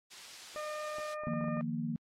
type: noise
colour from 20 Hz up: blue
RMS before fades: -41 dBFS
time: 0.1-1.15 s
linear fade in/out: 20 ms
type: harmonic tone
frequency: 607 Hz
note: D#5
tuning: 43 cents flat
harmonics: 1 / 2 / 3 / 4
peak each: -39 / -42 / -49 / -53 dBFS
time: 0.56-1.61 s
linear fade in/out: 0 ms
type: clicks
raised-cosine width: 1 ms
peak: -35 dBFS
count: 8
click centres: 0.985 / 1.236 / 1.281 / 1.335 / 1.411 / 1.442 / 1.483 / 1.571 s
type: chord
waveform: sine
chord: Eb suspended second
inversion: none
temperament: equal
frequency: 155.56 / 174.61 / 233.1 Hz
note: Eb3 / F3 / Bb3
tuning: 0 / 0 / 0 cents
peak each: -38 / -40 / -35 dBFS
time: 1.27-1.96 s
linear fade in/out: 0 ms
effects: low-pass 5000 Hz 12 dB/octave + AAC 48 kbps